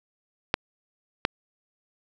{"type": "clicks", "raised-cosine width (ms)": 0.3, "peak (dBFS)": -4, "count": 2, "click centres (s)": [0.541, 1.251], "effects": []}